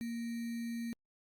sine tone with sample-and-hold, 232.8 Hz, A#3, 2 cents flat, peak -36 dBFS, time 0.01-0.93 s, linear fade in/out 0 ms, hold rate 2100 Hz, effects Opus 48 kbps

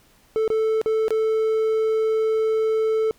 triangle tone with dropouts, 440 Hz, A4, in tune, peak -16 dBFS, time 0.36-3.11 s, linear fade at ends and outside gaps 0 ms, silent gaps 0.478-0.502 / 0.815-0.86 / 1.082-1.106 s, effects pink hiss -57 dBFS RMS until 3.18 s

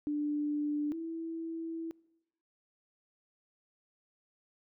sine tone pair in turn, 295.4 / 328.1 Hz, D4 / E4, +10 / -8 cents, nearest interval major second, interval 182 cents, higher second, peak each -30 / -36 dBFS, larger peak first, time 0.07-0.92 / 0.92-1.91 s, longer second, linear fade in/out 0 ms, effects noise-tail reverb RT60 1.0 s tail -25 dB re dry

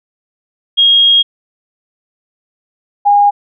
sine tone pair in turn, 3264 / 816 Hz, G#7 / G#5, -31 / -31 cents, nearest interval 2 octaves, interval 2400 cents, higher first, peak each -5 dBFS, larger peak neither, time 0.77-1.23 / 3.05-3.31 s, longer first, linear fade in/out 20 ms, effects none

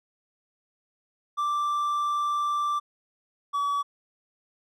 triangle tone pair in turn, 1174.7 / 1140.6 Hz, D6 / C#6, 0 / +49 cents, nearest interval minor second, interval 51 cents, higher first, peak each -22 / -22 dBFS, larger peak neither, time 1.37-2.8 / 3.53-3.83 s, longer first, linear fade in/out 20 ms, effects none

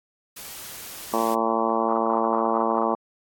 white noise, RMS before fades -38 dBFS, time 0.36-1.35 s, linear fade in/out 10 ms
harmonic tone, 113.3 Hz, A#2, 49 cents flat, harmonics 2 / 3 / 4 / 5 / 6 / 7 / 8 / 9 / 10, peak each -29 / -29 / -29 / -29 / -29 / -29 / -29 / -29 / -29 dBFS, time 1.13-2.95 s, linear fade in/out 5 ms
effects AAC 64 kbps

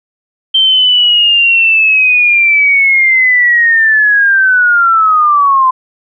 sine linear sweep, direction down, 3136 to 1023 Hz, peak -5 dBFS, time 0.54-5.71 s, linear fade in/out 10 ms, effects none

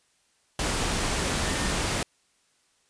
sine tone in noise, 1820 Hz, A#6, 42 cents flat, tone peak -38 dBFS, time 1.43-1.72 s, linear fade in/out 2 ms, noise pink, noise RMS -27 dBFS, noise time 0.59-2.03 s, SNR -14 dB, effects white hiss -67 dBFS RMS until 2.89 s + resampled to 22050 Hz

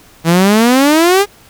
sawtooth exponential sweep, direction up, 160.3 to 416.6 Hz, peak -3 dBFS, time 0.24-1.26 s, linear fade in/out 50 ms, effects pink hiss -43 dBFS RMS until 1.49 s

